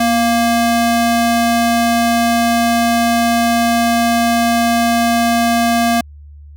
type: ring-modulated tone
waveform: square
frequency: 466.2 Hz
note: A#4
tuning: in tune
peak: -9 dBFS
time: 0-6.01 s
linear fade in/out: 5 ms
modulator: 229 Hz
effects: added 73 Hz sine -34 dBFS peak until 6.56 s